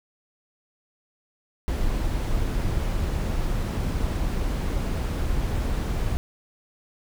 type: noise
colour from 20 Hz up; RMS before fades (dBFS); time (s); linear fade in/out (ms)
brown; -25; 1.68-6.17; 0
effects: none